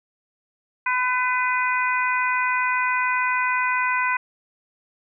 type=harmonic tone with a mistuned harmonic; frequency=503 Hz; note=B4; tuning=32 cents sharp; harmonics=2 / 3 / 4 / 5; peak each=-23 / -25 / -26 / -27 dBFS; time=0.86-4.17 s; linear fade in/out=5 ms; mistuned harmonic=5; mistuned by=-29 cents; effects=none